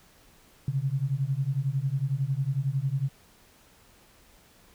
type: beating tone pair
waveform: sine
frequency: 130.81 / 141.81 Hz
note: C3 / C#3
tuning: 0 / +40 cents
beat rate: 11 Hz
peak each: -28 dBFS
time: 0.68-3.09 s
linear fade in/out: 2 ms
effects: pink hiss -58 dBFS RMS until 4.74 s